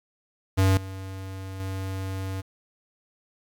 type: tone with level steps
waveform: square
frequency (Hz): 95.5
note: G2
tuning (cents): -45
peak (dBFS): -18 / -35 / -30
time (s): 0.57-2.42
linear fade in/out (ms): 20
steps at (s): 0.77 / 1.6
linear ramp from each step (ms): 2
effects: 9-bit